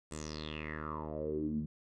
10% pulse tone with low-pass filter sweep, 76.9 Hz, D#2, 20 cents flat, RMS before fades -39 dBFS, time 0.11-1.66 s, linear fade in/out 5 ms, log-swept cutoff 8600 to 180 Hz, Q 7.2, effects none

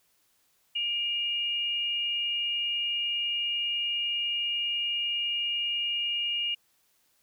sine tone pair together, 2379 / 2845 Hz, D7 / F7, +22 / +31 cents, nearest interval minor third, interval 309 cents, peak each -38 / -27 dBFS, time 0.75-6.55 s, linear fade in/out 10 ms, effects white hiss -69 dBFS RMS until 7.22 s

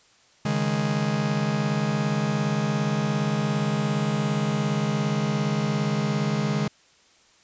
45% pulse chord, C# suspended second, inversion none, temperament just, 138.59 / 155.92 / 207.9 Hz, C#3 / D#3 / G#3, 0 / +4 / +2 cents, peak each -28 / -27 / -26 dBFS, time 0.45-6.68 s, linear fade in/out 5 ms, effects white hiss -58 dBFS RMS until 7.43 s + resampled to 16000 Hz

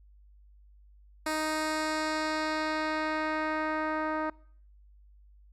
10% pulse tone with low-pass filter sweep, 311.1 Hz, D#4, in tune, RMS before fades -31 dBFS, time 1.26-4.3 s, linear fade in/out 5 ms, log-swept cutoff 12000 to 1300 Hz, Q 0.94, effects noise-tail reverb RT60 0.6 s tail -25 dB re dry + added 50 Hz sine -54 dBFS peak until 5.52 s

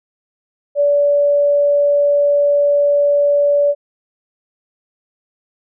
sine tone, 576 Hz, D5, 34 cents flat, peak -10 dBFS, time 0.75-3.75 s, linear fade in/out 50 ms, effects none

